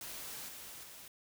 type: noise with level steps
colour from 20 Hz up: white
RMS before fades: -45 / -49 / -52 dBFS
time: 0.01-1.08 s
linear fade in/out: 2 ms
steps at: 0.48 / 0.83 s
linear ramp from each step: 10 ms
effects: none